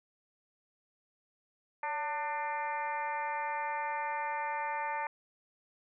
harmonic tone with a mistuned harmonic, 298.4 Hz, D4, 28 cents sharp, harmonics 2 / 3 / 4 / 5 / 6 / 7 / 8, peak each -44 / -34 / -44 / -46 / -42 / -44 / -47 dBFS, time 1.83-5.07 s, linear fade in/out 2 ms, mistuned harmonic 2, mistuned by -79 cents, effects none

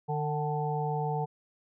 harmonic tone with a mistuned harmonic, 150 Hz, D3, 37 cents sharp, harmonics 1 / 3 / 5 / 6, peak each -31 / -35 / -34 / -36 dBFS, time 0.08-1.26 s, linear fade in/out 20 ms, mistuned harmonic 6, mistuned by -44 cents, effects none

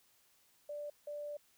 sine tone bursts at uneven times, 587.3 Hz, D5, in tune, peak -40 dBFS, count 2, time 0.69-0.9 / 1.07-1.37 s, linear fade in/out 5 ms, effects white hiss -70 dBFS RMS until 1.57 s

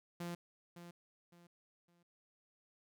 sawtooth tone with echo, 172.9 Hz, F3, 17 cents flat, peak -37 dBFS, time 0.2-0.35 s, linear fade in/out 5 ms, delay 560 ms, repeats 3, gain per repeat -10 dB, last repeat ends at 2.03 s, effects none

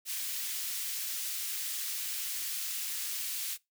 white high-pass noise, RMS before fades -36 dBFS, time 0.05-3.58 s, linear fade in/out 50 ms, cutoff 2300 Hz, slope 12 dB/octave, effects noise-tail reverb RT60 0.2 s tail -22 dB re dry

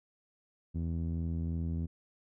sawtooth tone with low-pass filter, 83 Hz, E2, 12 cents sharp, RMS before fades -34 dBFS, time 0.74-1.87 s, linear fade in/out 20 ms, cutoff 220 Hz, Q 1.5, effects none

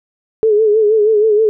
sine tone with vibrato, 428.9 Hz, A4, 44 cents flat, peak -8 dBFS, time 0.43-1.49 s, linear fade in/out 0 ms, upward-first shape sine, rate 6.3 Hz, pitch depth 69 cents each way, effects none

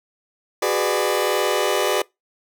sawtooth chord, G# half-diminished seventh, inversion third, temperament just, 373.8 / 415.3 / 498.4 / 598 Hz, F#4 / G#4 / B4 / D5, +18 / 0 / +16 / +31 cents, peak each -20 dBFS, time 0.62-2.02 s, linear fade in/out 5 ms, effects noise-tail reverb RT60 0.2 s tail -24 dB re dry

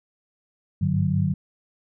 sine tone cluster, 98.5 / 103.7 / 149.4 / 185.4 Hz, G2 / G#2 / D3 / F#3, +9 / -2 / +30 / +4 cents, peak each -25 / -31 / -23 / -24 dBFS, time 0.81-1.34 s, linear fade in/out 10 ms, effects none

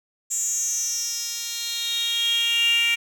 10% pulse tone with high-pass filter sweep, 466.2 Hz, A#4, in tune, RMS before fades -24 dBFS, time 0.3-2.96 s, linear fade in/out 20 ms, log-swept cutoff 7400 to 2500 Hz, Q 8.4, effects none

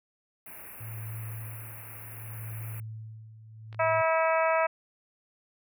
white band-stop noise, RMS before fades -45 dBFS, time 0.46-2.8 s, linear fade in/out 2 ms, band 2700 to 10000 Hz, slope 96 dB/octave
sine tone with tremolo, 110 Hz, A2, in tune, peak -35 dBFS, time 0.8-4.02 s, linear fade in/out 10 ms, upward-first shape sine, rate 0.67 Hz, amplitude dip 75%
clicks, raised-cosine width 0.3 ms, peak -32 dBFS, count 2, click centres 3.728 / 3.746 s
harmonic tone, 323.7 Hz, E4, 31 cents flat, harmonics 2 / 3 / 4 / 5 / 6 / 7 / 8, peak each -25 / -29 / -30 / -35 / -37 / -35 / -38 dBFS, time 3.79-4.67 s, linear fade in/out 10 ms
effects none

